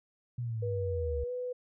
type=linear sweep; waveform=sine; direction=down; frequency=123.47 to 68.5 Hz; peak=-32 dBFS; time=0.38-1.24 s; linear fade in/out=5 ms
type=tone with pitch glide; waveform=sine; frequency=482.7 to 497.4 Hz; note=B4 to B4; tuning=-40 to +12 cents; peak=-33 dBFS; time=0.62-1.53 s; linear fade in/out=10 ms; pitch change=+52 cents; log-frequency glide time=1.25-1.31 s
effects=none